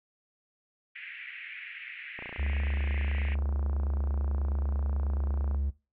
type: band-pass noise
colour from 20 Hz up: pink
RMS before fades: -43 dBFS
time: 0.95-3.35 s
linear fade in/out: 10 ms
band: 1800 to 2600 Hz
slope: 48 dB/octave
type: click train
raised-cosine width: 1 ms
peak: -28 dBFS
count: 99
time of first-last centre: 2.19-5.546 s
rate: 29.2 Hz
type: tone with pitch glide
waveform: triangle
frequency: 70.4 to 69.83 Hz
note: C#2 to C#2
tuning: +27 to +13 cents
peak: -25 dBFS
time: 2.38-5.71 s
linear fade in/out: 20 ms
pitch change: -14 cents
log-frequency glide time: 3.16-4.72 s
effects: noise-tail reverb RT60 0.3 s tail -19 dB re dry